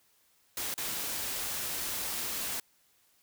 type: noise with dropouts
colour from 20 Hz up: white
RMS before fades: -35 dBFS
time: 0.57-2.6 s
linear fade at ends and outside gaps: 2 ms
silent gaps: 0.741-0.778 s
effects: white hiss -68 dBFS RMS until 3.22 s

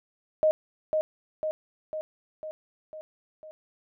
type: tone with echo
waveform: sine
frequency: 622.3 Hz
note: D#5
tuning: in tune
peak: -18 dBFS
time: 0.43-0.51 s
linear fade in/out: 0 ms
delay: 500 ms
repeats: 6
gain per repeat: -4 dB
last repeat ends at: 3.51 s
effects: none

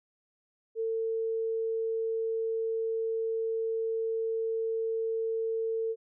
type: tone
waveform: sine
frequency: 450 Hz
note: A4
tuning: 39 cents sharp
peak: -28 dBFS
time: 0.75-5.96 s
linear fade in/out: 50 ms
effects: none

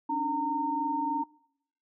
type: tone cluster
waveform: sine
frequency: 278.4 / 301.7 / 917 Hz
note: C#4 / D4 / A#5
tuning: +8 / +47 / -29 cents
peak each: -35 / -35 / -28 dBFS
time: 0.09-1.24 s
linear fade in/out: 10 ms
effects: noise-tail reverb RT60 0.7 s tail -23 dB re dry

